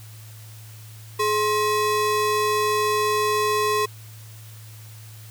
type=ring-modulated tone; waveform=square; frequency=741 Hz; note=F#5; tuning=2 cents sharp; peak=-17 dBFS; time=1.19-3.86 s; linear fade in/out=10 ms; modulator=318 Hz; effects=added 109 Hz sine -40 dBFS peak until 5.3 s + white hiss -48 dBFS RMS until 5.3 s